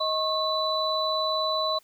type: tone cluster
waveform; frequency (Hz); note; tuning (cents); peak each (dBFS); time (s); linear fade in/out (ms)
sine; 629 / 1087 / 3974; D#5 / C#6 / B7; +19 / -34 / +10; -28; 0-1.79; 10
effects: white hiss -61 dBFS RMS until 1.83 s